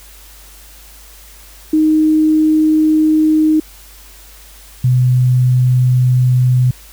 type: tone pair in turn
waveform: sine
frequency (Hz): 311.1 / 126.05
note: D#4 / B2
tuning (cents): 0 / +36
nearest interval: octave + major third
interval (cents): 1564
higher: first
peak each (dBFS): -8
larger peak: neither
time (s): 1.73-3.6 / 4.84-6.71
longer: neither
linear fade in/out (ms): 5
effects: added 50 Hz sine -40 dBFS peak until 6.92 s + white hiss -41 dBFS RMS until 6.92 s